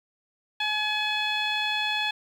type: tone with low-pass filter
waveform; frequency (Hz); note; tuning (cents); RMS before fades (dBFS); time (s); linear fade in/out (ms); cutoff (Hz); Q
15% pulse; 849; G#5; +38; -27; 0.6-2.11; 5; 3600; 2.6
effects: 9-bit